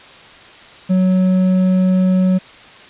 sine tone with hard clipping, 185.4 Hz, F#3, 4 cents sharp, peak -12 dBFS, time 0.89-2.39 s, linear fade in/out 20 ms, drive 5 dB, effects white hiss -40 dBFS RMS until 2.89 s + resampled to 8000 Hz

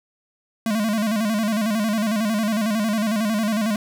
square tone with vibrato, 215.6 Hz, A3, 35 cents flat, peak -20 dBFS, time 0.66-3.76 s, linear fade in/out 2 ms, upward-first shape square, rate 11 Hz, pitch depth 79 cents each way, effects none

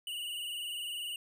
square tone with vibrato, 2896 Hz, F#7, 38 cents flat, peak -37 dBFS, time 0.07-1.16 s, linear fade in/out 2 ms, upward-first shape triangle, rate 20 Hz, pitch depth 81 cents each way, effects none

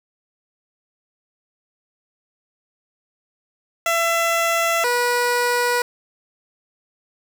15% pulse tone pair in turn, 671 / 486.3 Hz, E5 / B4, +31 / -27 cents, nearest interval tritone, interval 558 cents, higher first, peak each -11 dBFS, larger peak neither, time 3.86-4.84 / 4.84-5.82 s, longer neither, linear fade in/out 2 ms, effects none

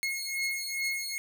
sawtooth beating tone pair, 2163 / 2165.4 Hz, C#7 / C#7, -43 / -41 cents, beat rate 2.4 Hz, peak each -30 dBFS, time 0.03-1.18 s, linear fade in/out 0 ms, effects none

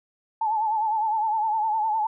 sine tone with vibrato, 870 Hz, A5, 20 cents flat, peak -21 dBFS, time 0.41-2.07 s, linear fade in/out 5 ms, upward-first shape triangle, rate 9.8 Hz, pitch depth 85 cents each way, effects none

